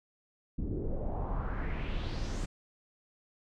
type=noise with low-pass filter sweep; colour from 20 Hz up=brown; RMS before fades=-34 dBFS; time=0.58-2.46 s; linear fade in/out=10 ms; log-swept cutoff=270 to 8000 Hz; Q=3; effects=none